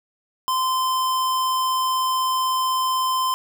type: tone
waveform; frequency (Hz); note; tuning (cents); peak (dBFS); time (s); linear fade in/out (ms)
square; 1034; C6; -21; -20; 0.48-3.34; 0
effects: none